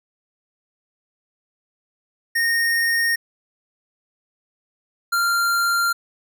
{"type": "tone pair in turn", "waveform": "square", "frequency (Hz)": [1849, 1387.6], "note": ["A#6", "F6"], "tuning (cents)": [-15, -12], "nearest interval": "perfect fourth", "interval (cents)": 497, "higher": "first", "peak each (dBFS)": [-18, -18], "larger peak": "neither", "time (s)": [[2.35, 3.16], [5.12, 5.93]], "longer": "neither", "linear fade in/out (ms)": 10, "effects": []}